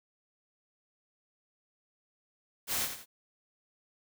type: noise with echo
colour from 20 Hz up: white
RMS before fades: -32 dBFS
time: 2.67-2.89 s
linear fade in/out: 50 ms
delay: 85 ms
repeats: 2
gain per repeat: -8 dB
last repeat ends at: 3.06 s
effects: none